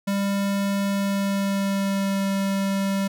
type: tone with pitch glide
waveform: square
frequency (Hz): 198.6 to 195.87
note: G3 to G3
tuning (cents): +23 to -1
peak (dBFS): -22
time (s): 0.07-3.08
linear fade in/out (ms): 10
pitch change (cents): -24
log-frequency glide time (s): 0.88-2.26
effects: none